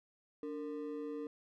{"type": "ring-modulated tone", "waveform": "triangle", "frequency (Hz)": 374.4, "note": "F#4", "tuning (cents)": 20, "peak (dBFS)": -34, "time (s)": [0.43, 1.27], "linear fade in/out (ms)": 2, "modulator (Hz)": 83.7, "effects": []}